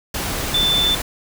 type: tone in noise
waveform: sine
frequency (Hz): 3529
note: A7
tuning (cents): +4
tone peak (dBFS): -15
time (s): 0.54-0.95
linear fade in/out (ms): 5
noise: pink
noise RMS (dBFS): -24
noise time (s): 0.14-1.02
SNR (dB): +6
effects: none